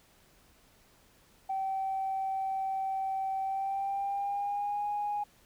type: tone with pitch glide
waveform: sine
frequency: 771 to 826.3 Hz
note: G5 to G#5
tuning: -29 to -9 cents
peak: -29 dBFS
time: 1.49-5.24 s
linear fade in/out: 10 ms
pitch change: +120 cents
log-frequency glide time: 3.42-4.86 s
effects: tanh soft clip ceiling -25 dBFS + pink hiss -63 dBFS RMS until 5.45 s